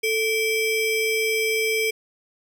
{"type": "ring-modulated tone", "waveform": "square", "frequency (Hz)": 1381, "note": "F6", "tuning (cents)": -20, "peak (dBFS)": -18, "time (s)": [0.03, 1.91], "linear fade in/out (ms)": 10, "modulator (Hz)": 940, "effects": []}